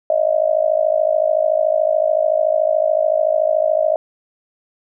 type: tone with amplitude modulation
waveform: sine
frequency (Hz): 627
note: D#5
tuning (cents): +13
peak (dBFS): -9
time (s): 0.1-3.96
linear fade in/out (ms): 2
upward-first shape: sine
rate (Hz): 53.7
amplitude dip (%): 95
effects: none